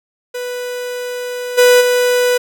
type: tone with level steps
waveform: 45% pulse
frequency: 493.9 Hz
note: B4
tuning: in tune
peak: -21 / -6 / -11 dBFS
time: 0.34-2.38 s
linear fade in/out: 10 ms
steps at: 1.57 / 1.8 s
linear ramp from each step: 20 ms
effects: none